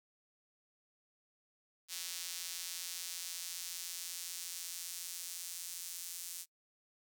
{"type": "tone with high-pass filter sweep", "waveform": "square", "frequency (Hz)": 87.31, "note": "F2", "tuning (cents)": 0, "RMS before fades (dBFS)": -44, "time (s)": [1.88, 6.46], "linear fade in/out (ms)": 50, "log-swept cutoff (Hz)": [4600, 7200], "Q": 0.91, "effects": ["noise-tail reverb RT60 0.1 s tail -24 dB re dry"]}